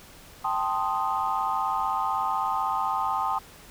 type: chord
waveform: sine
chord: A half-diminished seventh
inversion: third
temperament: equal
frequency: 784 / 880 / 1046.5 / 1244.5 Hz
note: G5 / A5 / C6 / Eb6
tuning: 0 / 0 / 0 / 0 cents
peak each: -29 dBFS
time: 0.44-3.39 s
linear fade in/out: 10 ms
effects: tanh soft clip ceiling -15 dBFS + pink hiss -49 dBFS RMS until 3.7 s